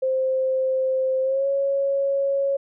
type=tone with pitch glide; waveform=sine; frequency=523.3 to 552.5 Hz; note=C5 to C#5; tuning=0 to -6 cents; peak=-19 dBFS; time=0.02-2.57 s; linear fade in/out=10 ms; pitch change=+94 cents; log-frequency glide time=1.22-1.47 s; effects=none